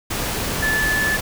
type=tone in noise; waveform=sine; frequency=1738 Hz; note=A6; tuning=22 cents flat; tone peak=-18 dBFS; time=0.62-1.17 s; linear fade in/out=10 ms; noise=pink; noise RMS=-24 dBFS; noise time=0.1-1.21 s; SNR=+3 dB; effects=none